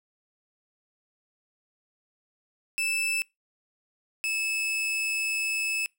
40% pulse tone pair in turn, 2635 / 2608 Hz, E7 / E7, -1 / -19 cents, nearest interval unison, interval 18 cents, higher first, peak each -24 / -25 dBFS, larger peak first, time 2.78-3.22 / 4.24-5.86 s, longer second, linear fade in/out 0 ms, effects noise-tail reverb RT60 0.2 s tail -25 dB re dry

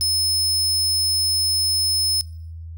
sawtooth tone, 5200 Hz, E8, 24 cents flat, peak -16 dBFS, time 0.01-2.21 s, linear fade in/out 0 ms, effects noise-tail reverb RT60 0.6 s tail -23 dB re dry + added 82 Hz sine -32 dBFS peak until 2.77 s

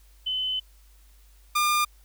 sine / sawtooth tone pair in turn, 3034 / 1204 Hz, F#7 / D6, +43 / +43 cents, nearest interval octave + major third, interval 1600 cents, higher first, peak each -25 / -17 dBFS, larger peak second, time 0.26-0.6 / 1.55-1.85 s, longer first, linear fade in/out 10 ms, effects added 50 Hz sine -52 dBFS peak until 2.04 s + white hiss -62 dBFS RMS until 2.04 s

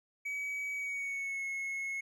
triangle tone with pitch glide, 2273 to 2179 Hz, C#7 to C#7, +43 to -30 cents, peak -33 dBFS, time 0.25-2.01 s, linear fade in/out 10 ms, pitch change -73 cents, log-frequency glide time 0.74-1.45 s, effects none

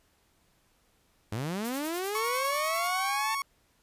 sawtooth linear sweep, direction up, 98 to 899 Hz, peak -27 dBFS, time 1.32-3.35 s, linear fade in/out 5 ms
blue noise with tremolo, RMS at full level -39 dBFS, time 1.64-2.88 s, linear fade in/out 10 ms, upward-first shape sine, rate 10 Hz, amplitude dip 65%
30% pulse tone, 1108.7 Hz, C#6, in tune, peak -27 dBFS, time 2.15-3.42 s, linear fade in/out 2 ms
effects pink hiss -68 dBFS RMS until 3.82 s + resampled to 32000 Hz

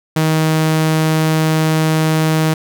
sawtooth tone, 157.9 Hz, D#3, 26 cents sharp, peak -8 dBFS, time 0.16-2.54 s, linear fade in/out 5 ms, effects none

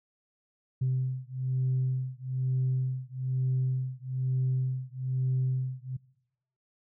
sine beating tone pair, 128.9 / 130 Hz, C3 / C3, -26 / -11 cents, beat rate 1.1 Hz, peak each -29 dBFS, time 0.81-5.97 s, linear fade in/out 10 ms, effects noise-tail reverb RT60 0.9 s tail -24 dB re dry + tanh soft clip ceiling -21 dBFS

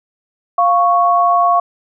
sine tone pair together, 699.2 / 1108.7 Hz, F5 / C#6, +2 / 0 cents, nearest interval minor sixth, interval 798 cents, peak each -12 dBFS, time 0.58-1.6 s, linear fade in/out 5 ms, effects none

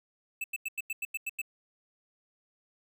square tone bursts, 2629 Hz, E7, 5 cents flat, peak -32 dBFS, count 9, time 0.41-1.417 s, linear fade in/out 5 ms, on 31 ms, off 91 ms, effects none

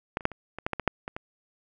clicks, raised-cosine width 0.5 ms, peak -12 / -27 / -6 / -26 / -21 / -12 / -13 / -15 / -6 / -19 / -19 dBFS, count 11, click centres 0.171 / 0.208 / 0.254 / 0.317 / 0.586 / 0.665 / 0.733 / 0.797 / 0.877 / 1.079 / 1.165 s, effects none

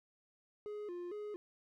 triangle tone with vibrato, 383.7 Hz, G4, 37 cents flat, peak -39 dBFS, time 0.66-1.36 s, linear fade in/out 0 ms, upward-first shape square, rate 2.2 Hz, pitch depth 150 cents each way, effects none

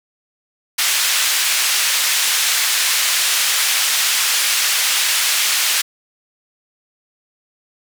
pink band-pass noise, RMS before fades -17 dBFS, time 0.78-5.82 s, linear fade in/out 10 ms, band 2100 to 13000 Hz, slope 12 dB/octave, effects none

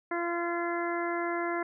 harmonic tone, 343.3 Hz, F4, 30 cents flat, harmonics 1 / 2 / 3 / 4 / 5 / 6, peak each -32 / -35 / -37 / -38 / -39 / -40 dBFS, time 0.11-1.63 s, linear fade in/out 5 ms, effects none

